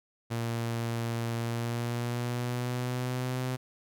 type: tone with pitch glide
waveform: sawtooth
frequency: 116.4 to 127.67 Hz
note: A#2 to C3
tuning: -2 to -42 cents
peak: -26 dBFS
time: 0.3-3.57 s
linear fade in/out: 20 ms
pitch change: +160 cents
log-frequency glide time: 1.39-3.41 s
effects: none